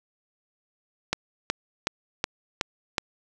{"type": "click train", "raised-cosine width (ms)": 0.2, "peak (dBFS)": -6, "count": 6, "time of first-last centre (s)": [1.13, 2.982], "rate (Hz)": 2.7, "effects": []}